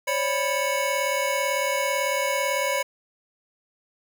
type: tone cluster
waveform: square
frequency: 539 / 577 / 989 / 2217 Hz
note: C#5 / D5 / B5 / C#7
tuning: -49 / -31 / +2 / 0 cents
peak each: -29 dBFS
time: 0.07-2.83 s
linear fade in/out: 10 ms
effects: none